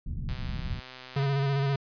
pink low-pass noise, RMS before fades -33 dBFS, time 0.06-0.8 s, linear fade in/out 5 ms, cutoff 180 Hz, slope 24 dB/octave
click train, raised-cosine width 0.2 ms, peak -26 dBFS, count 123, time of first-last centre 0.29-1.243 s, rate 128 Hz
square tone with vibrato, 138.59 Hz, C#3, in tune, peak -25 dBFS, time 1.16-1.76 s, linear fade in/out 5 ms, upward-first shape square, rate 15 Hz, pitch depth 26 cents each way
effects resampled to 11025 Hz

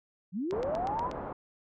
sine linear sweep, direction up, 160.5 to 1053 Hz, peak -30 dBFS, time 0.32-1.11 s, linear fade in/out 50 ms
click train, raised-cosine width 0.2 ms, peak -25 dBFS, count 6, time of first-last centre 0.51-1.114 s, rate 8.28 Hz
white low-pass noise, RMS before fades -38 dBFS, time 0.52-1.33 s, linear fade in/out 5 ms, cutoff 1000 Hz, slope 24 dB/octave
effects none

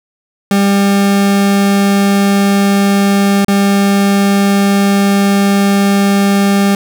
40% pulse tone with dropouts, 199.1 Hz, G3, 27 cents sharp, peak -7 dBFS, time 0.51-6.75 s, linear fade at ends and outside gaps 2 ms, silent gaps 3.447-3.482 s, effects none

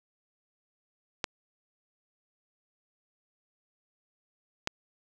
clicks, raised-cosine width 0.2 ms, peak -11 dBFS, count 2, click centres 1.242 / 4.674 s, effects none

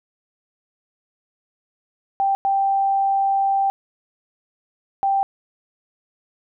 sine tone bursts at uneven times, 785 Hz, G5, 2 cents sharp, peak -16 dBFS, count 3, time 2.2-2.35 / 2.45-3.7 / 5.03-5.23 s, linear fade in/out 0 ms, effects none

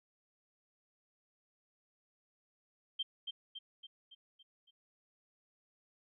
sine tone with echo, 3160 Hz, G7, 13 cents sharp, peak -33 dBFS, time 2.99-3.03 s, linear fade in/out 10 ms, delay 280 ms, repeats 6, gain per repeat -5 dB, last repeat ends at 4.71 s, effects none

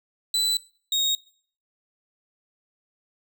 35% pulse tone pair in turn, 3988 / 3749 Hz, B7 / A#7, +16 / +9 cents, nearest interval minor second, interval 107 cents, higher first, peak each -19 dBFS, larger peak neither, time 0.34-0.57 / 0.92-1.15 s, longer neither, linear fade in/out 2 ms, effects noise-tail reverb RT60 0.5 s tail -20 dB re dry

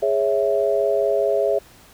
sine chord, C# minor, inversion second, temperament equal, 415.3 / 554.4 / 659.3 Hz, G#4 / C#5 / E5, 0 / 0 / 0 cents, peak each -21 dBFS, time 0.02-1.59 s, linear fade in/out 10 ms, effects pink hiss -49 dBFS RMS until 1.93 s

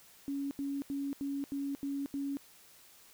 sine tone bursts, 279.2 Hz, C#4, 13 cents sharp, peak -33 dBFS, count 7, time 0.28-2.37 s, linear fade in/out 0 ms, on 230 ms, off 80 ms, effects white hiss -59 dBFS RMS until 3.13 s

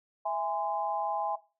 sine chord, E augmented, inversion none, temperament just, 659.3 / 824.1 / 1030.1 Hz, E5 / G#5 / B#5, 0 / -14 / -27 cents, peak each -33 / -31 / -36 dBFS, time 0.25-1.36 s, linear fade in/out 10 ms, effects noise-tail reverb RT60 0.3 s tail -17 dB re dry

